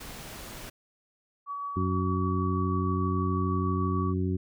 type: noise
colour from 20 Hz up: pink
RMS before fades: -42 dBFS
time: 0-0.7 s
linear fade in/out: 10 ms
type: tone with tremolo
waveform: sine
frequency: 1136 Hz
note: C#6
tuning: 42 cents sharp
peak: -31 dBFS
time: 1.46-4.14 s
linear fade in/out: 50 ms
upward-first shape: triangle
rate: 6.4 Hz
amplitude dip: 25%
type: harmonic tone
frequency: 92.5 Hz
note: F#2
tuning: in tune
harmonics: 1 / 2 / 3 / 4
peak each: -28 / -31 / -33 / -34 dBFS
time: 1.76-4.37 s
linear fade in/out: 10 ms
effects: none